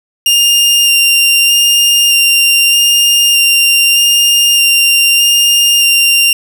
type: tone with vibrato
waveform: sawtooth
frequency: 2797 Hz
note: F7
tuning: 2 cents sharp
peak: -3 dBFS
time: 0.26-6.33 s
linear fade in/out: 2 ms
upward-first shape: square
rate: 0.81 Hz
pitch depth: 9 cents each way
effects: none